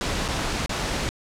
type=noise with dropouts; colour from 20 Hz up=pink; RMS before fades=-26 dBFS; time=0.01-1.09 s; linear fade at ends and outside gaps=0 ms; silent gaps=0.28-0.286 / 0.66-0.694 s; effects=low-pass 7000 Hz 12 dB/octave

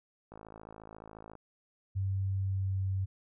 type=click train; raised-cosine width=1 ms; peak=-34 dBFS; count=57; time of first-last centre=0.32-1.353 s; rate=54.2 Hz
type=tone with pitch glide; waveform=sine; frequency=96.6 to 95.71 Hz; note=G2 to G2; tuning=-25 to -41 cents; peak=-29 dBFS; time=1.95-3.06 s; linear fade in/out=20 ms; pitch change=-16 cents; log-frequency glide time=2.37-2.81 s
effects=none

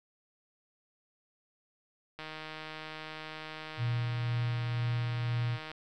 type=click train; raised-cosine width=0.3 ms; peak=-26 dBFS; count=551; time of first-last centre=2.19-5.716 s; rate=156 Hz
type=tone with tremolo; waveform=sine; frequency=118.9 Hz; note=A#2; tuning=35 cents sharp; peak=-28 dBFS; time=3.77-5.59 s; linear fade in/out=50 ms; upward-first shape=sine; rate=2 Hz; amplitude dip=30%
effects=none

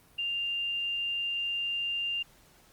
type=tone; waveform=sine; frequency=2794 Hz; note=F7; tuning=in tune; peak=-29 dBFS; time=0.18-2.23 s; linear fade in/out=10 ms; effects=pink hiss -60 dBFS RMS until 2.72 s + Opus 32 kbps

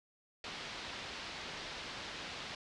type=low-pass noise; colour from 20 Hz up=white; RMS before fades=-45 dBFS; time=0.44-2.55 s; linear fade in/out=2 ms; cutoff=4500 Hz; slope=24 dB/octave; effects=resampled to 24000 Hz

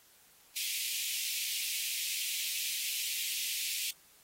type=high-pass noise; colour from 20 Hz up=pink; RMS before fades=-36 dBFS; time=0.56-3.91 s; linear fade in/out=5 ms; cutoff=2300 Hz; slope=48 dB/octave; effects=white hiss -62 dBFS RMS until 4.23 s + AAC 48 kbps

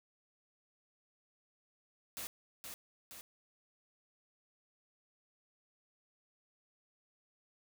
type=noise with echo; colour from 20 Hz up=white; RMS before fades=-43 dBFS; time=2.17-2.27 s; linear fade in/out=0 ms; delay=470 ms; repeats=2; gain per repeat=-4 dB; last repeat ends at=3.21 s; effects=none

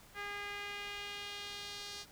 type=tone with band-pass filter sweep; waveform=sawtooth; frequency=407.5 Hz; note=G#4; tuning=33 cents flat; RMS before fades=-44 dBFS; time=0.14-2.06 s; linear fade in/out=50 ms; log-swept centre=1800 to 4800 Hz; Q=1.8; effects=pink hiss -59 dBFS RMS until 2.11 s

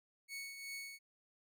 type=tone with tremolo; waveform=sawtooth; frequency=2217 Hz; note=C#7; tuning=in tune; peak=-39 dBFS; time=0.28-0.99 s; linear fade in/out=50 ms; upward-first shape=triangle; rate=2.7 Hz; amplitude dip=55%; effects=none

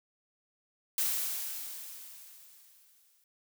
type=noise with exponential decay; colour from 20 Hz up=blue; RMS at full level=-29 dBFS; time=0.98-3.24 s; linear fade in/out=1 ms; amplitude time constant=490 ms; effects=none

